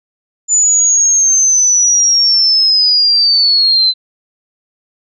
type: linear sweep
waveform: sine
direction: down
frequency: 7040 to 4034 Hz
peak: -7 dBFS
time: 0.48-3.94 s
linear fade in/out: 50 ms
effects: none